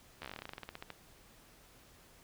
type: slowing click train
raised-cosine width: 0.3 ms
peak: -27 dBFS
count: 20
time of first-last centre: 0.22-0.903 s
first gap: 12 ms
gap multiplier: 1.11
effects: pink hiss -61 dBFS RMS until 2.23 s